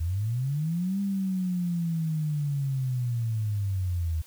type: linear two-way sweep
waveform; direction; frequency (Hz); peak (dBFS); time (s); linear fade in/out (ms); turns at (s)
sine; up then down; 77.78 to 200.3 to 77.78; -25; 0-4.22; 10; 1
effects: white hiss -54 dBFS RMS until 4.26 s